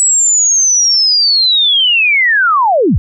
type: linear sweep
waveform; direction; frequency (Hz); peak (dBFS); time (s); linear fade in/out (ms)
sine; down; 7902 to 49; -7; 0-2.98; 0
effects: none